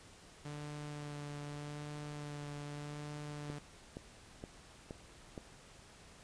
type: tone with vibrato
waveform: sawtooth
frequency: 146.83 Hz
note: D3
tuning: in tune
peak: -39 dBFS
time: 0.45-3.59 s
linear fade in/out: 5 ms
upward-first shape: sine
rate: 0.83 Hz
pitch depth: 16 cents each way
type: click train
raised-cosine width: 2 ms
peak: -30 dBFS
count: 5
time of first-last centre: 3.5-5.378 s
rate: 2.13 Hz
effects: pink hiss -58 dBFS RMS until 6.23 s + resampled to 22050 Hz